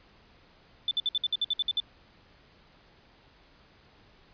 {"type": "tone bursts", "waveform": "sine", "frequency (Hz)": 3520, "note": "A7", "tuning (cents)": 0, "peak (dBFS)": -24, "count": 11, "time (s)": [0.88, 1.801], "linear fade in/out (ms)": 2, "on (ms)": 31, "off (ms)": 58, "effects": ["pink hiss -59 dBFS RMS until 4.33 s", "resampled to 11025 Hz"]}